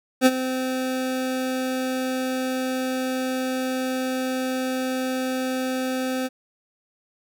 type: tone with ADSR envelope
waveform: 25% pulse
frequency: 258.3 Hz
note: C4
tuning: 22 cents flat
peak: -7 dBFS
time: 0.21-6.29 s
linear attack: 50 ms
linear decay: 40 ms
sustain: -13 dB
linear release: 32 ms
effects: none